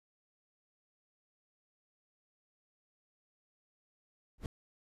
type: noise with exponential growth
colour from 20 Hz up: brown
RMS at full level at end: -30 dBFS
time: 4.38-4.46 s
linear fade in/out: 2 ms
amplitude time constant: 17 ms
effects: resampled to 32000 Hz